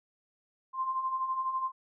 sine beating tone pair, 1037 / 1049 Hz, C6 / C6, -16 / +4 cents, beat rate 12 Hz, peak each -38 / -30 dBFS, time 0.73-1.72 s, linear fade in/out 50 ms, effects none

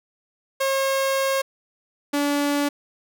sawtooth tone pair in turn, 540 / 287.7 Hz, C#5 / D4, -45 / -36 cents, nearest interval major seventh, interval 1091 cents, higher first, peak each -16 dBFS, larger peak neither, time 0.6-1.42 / 2.13-2.69 s, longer first, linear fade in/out 10 ms, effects none

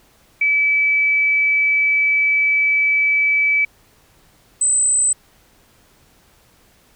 sine tone pair in turn, 2300 / 8069 Hz, D7 / B8, -37 / +36 cents, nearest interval octave + minor seventh, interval 2173 cents, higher second, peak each -13 dBFS, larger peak neither, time 0.41-3.65 / 4.61-5.13 s, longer first, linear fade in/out 5 ms, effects pink hiss -54 dBFS RMS until 6.95 s

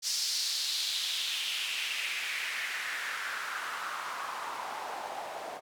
white noise with band-pass filter sweep, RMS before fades -35 dBFS, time 0.02-5.61 s, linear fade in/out 50 ms, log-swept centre 5300 to 650 Hz, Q 2.9, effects none

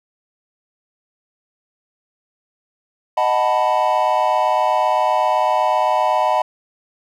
triangle chord, B dominant seventh, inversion first, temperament equal, 622.3 / 740 / 880 / 987.8 Hz, D#5 / F#5 / A5 / B5, 0 / 0 / 0 / 0 cents, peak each -18 dBFS, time 3.17-6.42 s, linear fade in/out 5 ms, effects none

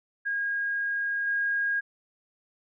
sine tone with level steps, 1631 Hz, G#6, 32 cents flat, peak -26 / -24 dBFS, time 0.25-1.81 s, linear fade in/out 20 ms, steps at 1.27 s, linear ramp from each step 2 ms, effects none

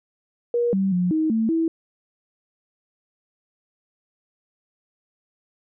sine tone with pitch steps, 477 / 193 / 179.1 / 315 / 223.2 / 326.8 Hz, A#4 / G3 / F3 / D#4 / A3 / E4, +40 / -27 / +44 / +21 / +25 / -15 cents, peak -18 dBFS, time 0.54-1.68 s, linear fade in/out 2 ms, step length 190 ms, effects none

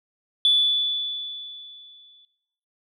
sine tone with exponential decay, 3463 Hz, A7, 28 cents flat, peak -13 dBFS, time 0.45-2.25 s, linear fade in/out 1 ms, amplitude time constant 390 ms, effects noise-tail reverb RT60 0.9 s tail -19 dB re dry + tanh soft clip ceiling -9 dBFS

